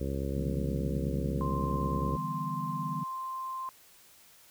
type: harmonic tone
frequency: 68.3 Hz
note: C#2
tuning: 25 cents flat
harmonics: 1 / 2 / 3 / 4 / 5 / 6 / 7 / 8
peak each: -34 / -37 / -39 / -40 / -41 / -42 / -42 / -43 dBFS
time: 0-2.17 s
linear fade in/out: 10 ms
type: chord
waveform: sine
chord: E minor seventh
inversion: third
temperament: equal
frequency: 146.83 / 164.81 / 196 / 246.9 Hz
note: D3 / E3 / G3 / B3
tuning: 0 / 0 / 0 / 0 cents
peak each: -38 / -37 / -41 / -41 dBFS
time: 0.36-3.04 s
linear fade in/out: 10 ms
type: tone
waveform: sine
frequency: 1046.5 Hz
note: C6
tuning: in tune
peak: -34 dBFS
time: 1.41-3.69 s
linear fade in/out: 0 ms
effects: white hiss -58 dBFS RMS until 4.5 s